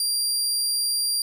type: tone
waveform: 25% pulse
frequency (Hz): 4759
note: D8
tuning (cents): +22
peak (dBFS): -17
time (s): 0-1.22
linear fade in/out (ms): 2
effects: none

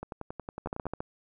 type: two click trains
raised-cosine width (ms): 1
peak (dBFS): -23 / -19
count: 10 / 6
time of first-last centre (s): 0.03-0.856 / 0.66-1.005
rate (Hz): 10.9 / 14.5
effects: none

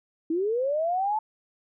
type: linear sweep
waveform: sine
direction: up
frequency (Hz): 310.9 to 880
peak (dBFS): -23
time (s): 0.3-1.19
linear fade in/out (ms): 5
effects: none

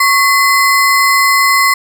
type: ring-modulated tone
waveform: square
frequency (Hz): 1568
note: G6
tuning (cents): 0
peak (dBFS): -5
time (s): 0-1.74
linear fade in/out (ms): 5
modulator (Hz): 465
effects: none

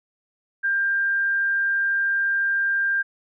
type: tone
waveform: sine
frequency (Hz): 1593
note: G6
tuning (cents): +27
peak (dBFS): -19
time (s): 0.63-3.03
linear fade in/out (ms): 20
effects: none

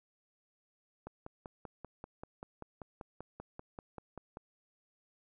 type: click train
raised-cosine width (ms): 1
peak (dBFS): -30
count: 18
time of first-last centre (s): 1.07-4.371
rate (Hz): 5.15
effects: none

